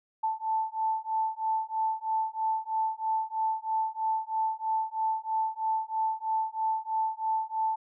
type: beating tone pair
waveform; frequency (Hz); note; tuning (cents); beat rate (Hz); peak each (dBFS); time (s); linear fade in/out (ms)
sine; 880 / 883.1; A5 / A5; 0 / +6; 3.1; -30; 0.23-7.76; 10
effects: none